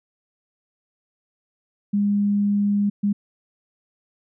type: tone bursts at uneven times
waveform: sine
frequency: 203.6 Hz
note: G#3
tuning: 34 cents flat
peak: -17 dBFS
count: 2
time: 1.93-2.9 / 3.03-3.13 s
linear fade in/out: 10 ms
effects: none